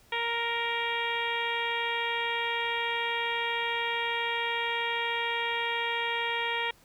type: harmonic tone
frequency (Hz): 467.1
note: A#4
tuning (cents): +3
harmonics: 1 / 2 / 3 / 4 / 5 / 6 / 7 / 8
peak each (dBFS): -37 / -33 / -40 / -34 / -34 / -39 / -37 / -45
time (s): 0.12-6.71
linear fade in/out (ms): 5
effects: pink hiss -60 dBFS RMS until 6.84 s